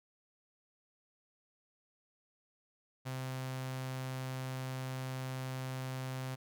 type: tone with notch filter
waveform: sawtooth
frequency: 130.4 Hz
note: C3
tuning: 5 cents flat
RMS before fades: -40 dBFS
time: 3.05-6.36 s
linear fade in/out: 20 ms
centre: 330 Hz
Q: 1.6
effects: none